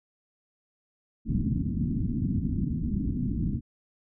white low-pass noise, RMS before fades -28 dBFS, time 1.25-3.61 s, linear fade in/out 50 ms, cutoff 270 Hz, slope 48 dB/octave, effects none

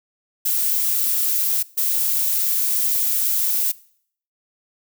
violet noise bursts at uneven times, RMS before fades -20 dBFS, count 2, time 0.45-1.63 / 1.77-3.72 s, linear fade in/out 10 ms, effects noise-tail reverb RT60 0.6 s tail -21 dB re dry

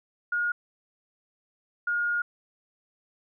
sine tone pair in turn, 1432 / 1426.7 Hz, F6 / F6, +43 / +37 cents, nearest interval unison, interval 6 cents, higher first, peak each -24 dBFS, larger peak neither, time 0.32-0.52 / 1.87-2.22 s, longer second, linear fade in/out 5 ms, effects none

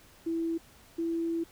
sine tone pair in turn, 330.4 / 332.5 Hz, E4 / E4, +4 / +15 cents, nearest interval unison, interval 11 cents, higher second, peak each -28 dBFS, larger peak neither, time 0.26-0.58 / 0.98-1.44 s, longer second, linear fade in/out 10 ms, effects pink hiss -57 dBFS RMS until 1.51 s

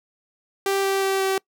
sawtooth tone with pitch steps, 392 / 389.5 / 387.1 / 384.6 Hz, G4 / G4 / G4 / G4, 0 / -11 / -22 / -33 cents, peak -16 dBFS, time 0.66-1.38 s, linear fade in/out 2 ms, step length 180 ms, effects noise-tail reverb RT60 0.1 s tail -25 dB re dry

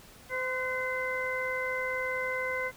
harmonic tone with a mistuned harmonic, 514 Hz, C5, 31 cents flat, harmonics 1 / 2 / 3 / 4, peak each -34 / -38 / -37 / -33 dBFS, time 0.29-2.72 s, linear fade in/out 50 ms, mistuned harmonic 3, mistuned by -35 cents, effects pink hiss -53 dBFS RMS until 2.76 s

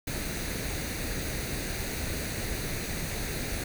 pink noise with comb filter, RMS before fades -33 dBFS, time 0.07-3.64 s, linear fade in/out 5 ms, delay 0.47 ms, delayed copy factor +0.55, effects none

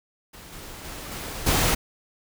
pink noise with level steps, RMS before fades -44 / -40 / -37 / -34 / -21 dBFS, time 0.33-1.75 s, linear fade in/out 10 ms, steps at 0.52 / 0.84 / 1.11 / 1.46 s, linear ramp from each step 10 ms, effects none

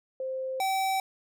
sine / square tone pair in turn, 523.3 / 768.8 Hz, C5 / G5, 0 / -34 cents, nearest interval perfect fifth, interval 666 cents, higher second, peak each -30 / -26 dBFS, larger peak second, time 0.2-0.6 / 0.6-1 s, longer neither, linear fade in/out 2 ms, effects none

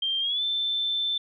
sine tone with pitch glide, 3173 to 3541 Hz, G7 to A7, +20 to +10 cents, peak -24 dBFS, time 0.02-1.18 s, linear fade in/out 5 ms, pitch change +190 cents, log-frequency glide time 0.2-0.43 s, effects none

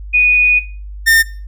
sine / 45% pulse tone pair in turn, 2473 / 1811.9 Hz, D#7 / A#6, -11 / -50 cents, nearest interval perfect fourth, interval 539 cents, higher first, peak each -7 dBFS, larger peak neither, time 0.13-0.6 / 1.06-1.23 s, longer first, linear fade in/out 20 ms, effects noise-tail reverb RT60 0.4 s tail -20 dB re dry + added 50 Hz sine -26 dBFS peak until 1.47 s

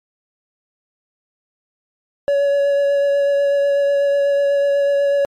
triangle tone with vibrato, 564 Hz, C#5, 30 cents sharp, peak -11 dBFS, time 2.28-5.25 s, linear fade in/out 0 ms, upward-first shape sine, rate 8.1 Hz, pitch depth 13 cents each way, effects MP3 64 kbps

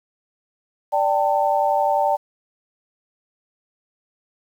sine chord, D suspended fourth, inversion none, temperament equal with one note detuned, 587.3 / 784 / 895.4 Hz, D5 / G5 / A5, 0 / 0 / +30 cents, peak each -21 / -20 / -21 dBFS, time 0.92-2.17 s, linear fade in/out 20 ms, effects 8-bit

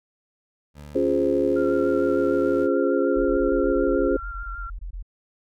20% pulse tone with pitch glide, 73.42 to 80.53 Hz, D2 to E2, 0 to -40 cents, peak -34 dBFS, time 0.74-2.69 s, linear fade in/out 50 ms, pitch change +160 cents, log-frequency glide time 1.41-1.86 s
sine chord, Db major seventh, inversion none, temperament equal, 277.2 / 349.2 / 415.3 / 523.3 Hz, Db4 / F4 / Ab4 / C5, 0 / 0 / 0 / 0 cents, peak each -24 dBFS, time 0.95-4.17 s, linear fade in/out 5 ms
sine tone with vibrato, 1381 Hz, F6, 20 cents flat, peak -33 dBFS, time 1.56-4.7 s, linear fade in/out 5 ms, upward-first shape sine, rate 6.7 Hz, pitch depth 24 cents each way
sine tone bursts, 43 Hz, F1, 26 cents flat, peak -30 dBFS, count 16, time 3.16-5.027 s, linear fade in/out 10 ms, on 97 ms, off 21 ms
effects none

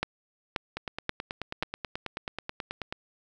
two click trains, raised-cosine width 0.3 ms, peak -11 / -17 dBFS, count 4 / 21, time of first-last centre 0.03-1.626 / 0.77-2.925 s, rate 1.88 / 9.28 Hz, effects none

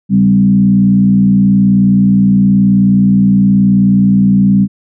sine tone with frequency modulation, 195.1 Hz, G3, 8 cents flat, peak -5 dBFS, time 0.09-4.68 s, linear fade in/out 50 ms, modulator 59 Hz, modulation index 0.7, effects none

